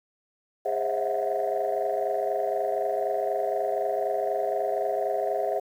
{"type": "tone cluster", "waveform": "sine", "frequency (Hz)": [409.9, 531, 640, 664, 733], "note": ["G#4", "C5", "D#5", "E5", "F#5"], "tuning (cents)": [-23, 25, 49, 12, -16], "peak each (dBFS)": -30, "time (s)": [0.65, 5.6], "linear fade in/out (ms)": 10, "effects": ["tanh soft clip ceiling -17 dBFS", "9-bit"]}